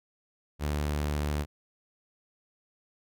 sawtooth tone, 73.9 Hz, D2, 11 cents sharp, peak -24 dBFS, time 0.59-1.46 s, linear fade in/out 50 ms, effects none

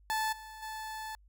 30% pulse tone with level steps, 873 Hz, A5, 14 cents flat, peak -27 / -43 / -36 dBFS, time 0.1-1.15 s, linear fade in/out 0 ms, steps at 0.32 / 0.62 s, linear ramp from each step 10 ms, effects added 50 Hz sine -58 dBFS peak until 1.28 s

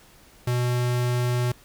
square tone, 122.9 Hz, B2, 8 cents flat, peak -22 dBFS, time 0.47-1.52 s, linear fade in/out 5 ms, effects pink hiss -53 dBFS RMS until 1.64 s

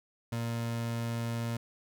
30% pulse tone, 116.54 Hz, A#2, in tune, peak -29 dBFS, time 0.32-1.57 s, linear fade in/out 5 ms, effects none

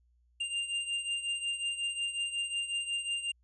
square beating tone pair, 2794 / 2799.5 Hz, F7 / F7, 0 / +4 cents, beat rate 5.5 Hz, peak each -34 / -39 dBFS, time 0.4-3.32 s, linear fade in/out 10 ms, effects added 60 Hz sine -65 dBFS peak until 3.43 s + resampled to 24000 Hz

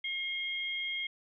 sine tone pair together, 2142 / 3233 Hz, C7 / G#7, +40 / -47 cents, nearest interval perfect fifth, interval 713 cents, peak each -35 / -36 dBFS, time 0.04-1.07 s, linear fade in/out 5 ms, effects none

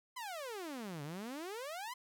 sawtooth exponential two-way sweep, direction down then up, 1046.5 to 138.59 to 1046.5 Hz, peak -38 dBFS, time 0.16-1.94 s, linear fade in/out 10 ms, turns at 1.03 s, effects none

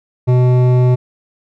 sine tone with hard clipping, 125.2 Hz, B2, 24 cents sharp, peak -10 dBFS, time 0.27-0.96 s, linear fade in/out 20 ms, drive 12 dB, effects none

